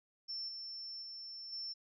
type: tone with level steps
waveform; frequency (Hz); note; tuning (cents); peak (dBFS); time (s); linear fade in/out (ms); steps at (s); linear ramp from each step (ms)
sine; 5380; E8; +34; -39 / -43 / -45 / -40; 0.28-1.74; 20; 0.48 / 1.02 / 1.52; 10
effects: none